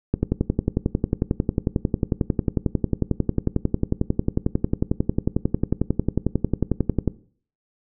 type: click train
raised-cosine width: 3 ms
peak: -6 dBFS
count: 78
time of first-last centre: 0.14-7.077 s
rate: 11.1 Hz
effects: noise-tail reverb RT60 0.5 s tail -19 dB re dry